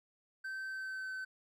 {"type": "tone with pitch glide", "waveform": "triangle", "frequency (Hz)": [1548, 1527.6], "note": ["G6", "G6"], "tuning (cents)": [-22, -45], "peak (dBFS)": -37, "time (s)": [0.44, 1.25], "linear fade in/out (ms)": 10, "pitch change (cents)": -23, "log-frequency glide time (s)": [0.67, 1.14], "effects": []}